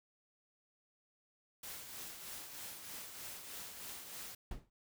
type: noise with tremolo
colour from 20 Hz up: white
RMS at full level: -46 dBFS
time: 1.63-4.35 s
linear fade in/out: 5 ms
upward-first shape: triangle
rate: 3.2 Hz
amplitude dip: 50%
type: noise with exponential decay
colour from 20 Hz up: brown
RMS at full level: -38 dBFS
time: 4.51-4.7 s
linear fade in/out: 2 ms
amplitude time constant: 40 ms
effects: none